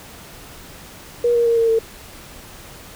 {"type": "tone with pitch steps", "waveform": "sine", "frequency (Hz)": [478, 471.1, 464.4, 457.7, 451.2], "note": ["A#4", "A#4", "A#4", "A#4", "A4"], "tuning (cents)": [43, 18, -7, -32, 44], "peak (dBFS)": -13, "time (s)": [1.24, 1.79], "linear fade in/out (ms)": 5, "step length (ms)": 110, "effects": ["pink hiss -40 dBFS RMS until 2.95 s"]}